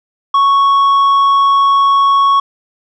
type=tone with tanh clipping; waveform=sine; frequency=1108.7 Hz; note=C#6; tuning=in tune; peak=-8 dBFS; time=0.34-2.4 s; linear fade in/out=5 ms; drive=5 dB; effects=none